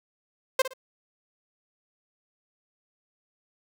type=tone with echo; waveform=sawtooth; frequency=523.3 Hz; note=C5; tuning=in tune; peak=-14 dBFS; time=0.59-0.62 s; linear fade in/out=5 ms; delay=58 ms; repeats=2; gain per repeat=-12 dB; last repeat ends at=0.736 s; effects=none